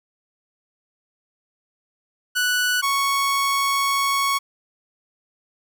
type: tone pair in turn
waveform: sawtooth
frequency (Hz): 1480 / 1108.7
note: F#6 / C#6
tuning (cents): 0 / 0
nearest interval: perfect fourth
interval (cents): 500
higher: first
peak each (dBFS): -15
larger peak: neither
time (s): 2.35-2.82 / 2.82-4.39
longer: second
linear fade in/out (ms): 20
effects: none